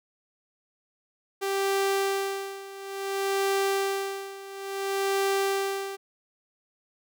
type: tone with tremolo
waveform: sawtooth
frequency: 392 Hz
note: G4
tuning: in tune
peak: -19 dBFS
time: 1.41-5.97 s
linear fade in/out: 20 ms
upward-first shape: sine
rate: 0.58 Hz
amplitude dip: 85%
effects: none